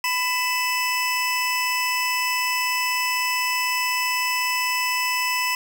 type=tone pair together; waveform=25% pulse; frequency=998.7 / 2622 Hz; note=B5 / E7; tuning=+19 / -10 cents; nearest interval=octave + perfect fourth; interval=1671 cents; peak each=-20 dBFS; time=0.04-5.55 s; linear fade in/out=2 ms; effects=none